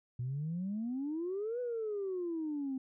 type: exponential two-way sweep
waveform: sine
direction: up then down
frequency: 119 to 499.9 to 258.6 Hz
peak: -33 dBFS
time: 0.19-2.78 s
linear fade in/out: 5 ms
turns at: 1.6 s
effects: tanh soft clip ceiling -30 dBFS